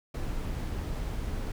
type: noise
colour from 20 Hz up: brown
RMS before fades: -33 dBFS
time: 0.14-1.52 s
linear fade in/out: 5 ms
effects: none